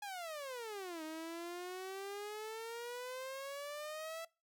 sawtooth exponential two-way sweep, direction down then up, 840 to 311.1 to 664 Hz, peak -39 dBFS, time 0.02-4.25 s, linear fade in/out 5 ms, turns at 1.03 s, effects noise-tail reverb RT60 0.3 s tail -23 dB re dry

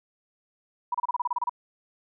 sine tone bursts, 974 Hz, B5, 24 cents flat, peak -23 dBFS, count 11, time 0.92-1.495 s, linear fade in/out 5 ms, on 25 ms, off 30 ms, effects none

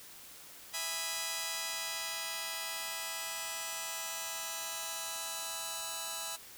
5% pulse chord, E major seventh, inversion none, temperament just, 659.3 / 824.1 / 988.9 / 1236.1 Hz, E5 / G#5 / B5 / D#6, 0 / -14 / +2 / -12 cents, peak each -31 / -31 / -29 / -34 dBFS, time 0.73-6.37 s, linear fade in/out 20 ms, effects white hiss -52 dBFS RMS until 6.57 s

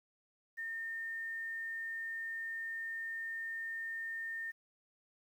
sine tone with quantisation, 1820 Hz, A#6, 42 cents flat, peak -38 dBFS, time 0.57-4.52 s, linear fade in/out 20 ms, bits 11, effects none

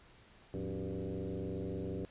sine tone with frequency modulation, 107.2 Hz, A2, 45 cents flat, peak -36 dBFS, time 0.54-2.05 s, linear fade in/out 0 ms, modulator 94.3 Hz, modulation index 4.2, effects pink hiss -61 dBFS RMS until 2.1 s + resampled to 8000 Hz

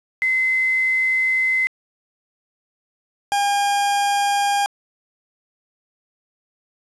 sine / 40% pulse tone pair in turn, 2052 / 808 Hz, C7 / G#5, -34 / -48 cents, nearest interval octave + major third, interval 1614 cents, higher first, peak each -16 dBFS, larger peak neither, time 0.22-1.67 / 3.32-4.66 s, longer first, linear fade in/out 0 ms, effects resampled to 24000 Hz + 7-bit

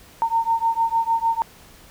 sine beating tone pair, 910 / 916.6 Hz, A#5 / A#5, -42 / -29 cents, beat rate 6.6 Hz, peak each -21 dBFS, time 0.22-1.42 s, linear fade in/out 0 ms, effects pink hiss -48 dBFS RMS until 1.9 s

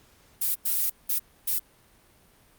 violet noise bursts at uneven times, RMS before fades -25 dBFS, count 4, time 0.41-0.55 / 0.65-0.9 / 1.09-1.19 / 1.47-1.59 s, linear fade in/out 10 ms, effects pink hiss -59 dBFS RMS until 2.58 s + Opus 48 kbps

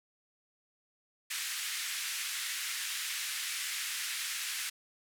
pink band-pass noise, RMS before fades -37 dBFS, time 1.3-4.7 s, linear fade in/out 10 ms, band 1700 to 13000 Hz, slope 24 dB/octave, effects none

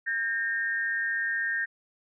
sine tone pair together, 1600 / 1836.1 Hz, G6 / A#6, +35 / -27 cents, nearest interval major second, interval 238 cents, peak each -30 / -28 dBFS, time 0.06-1.66 s, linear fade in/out 20 ms, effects none

